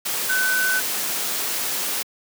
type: tone in noise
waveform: sine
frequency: 1511 Hz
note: F#6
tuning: 36 cents sharp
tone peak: -19 dBFS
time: 0.29-0.8 s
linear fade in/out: 10 ms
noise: white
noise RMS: -25 dBFS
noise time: 0.05-2.03 s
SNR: +3 dB
effects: high-pass 200 Hz 12 dB/octave